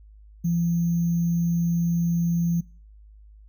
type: tone with sample-and-hold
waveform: sine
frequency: 170 Hz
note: F3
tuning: 46 cents flat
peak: -20 dBFS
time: 0.44-2.61 s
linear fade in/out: 10 ms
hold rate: 6300 Hz
effects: noise-tail reverb RT60 0.4 s tail -23 dB re dry + added 52 Hz sine -46 dBFS peak until 3.48 s